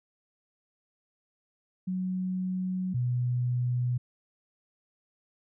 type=tone pair in turn; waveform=sine; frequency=185 / 123.42 Hz; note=F#3 / B2; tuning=0 / -1 cents; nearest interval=perfect fifth; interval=701 cents; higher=first; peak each=-28 / -25 dBFS; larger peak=second; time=1.87-2.94 / 2.94-3.98 s; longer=first; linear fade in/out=10 ms; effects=none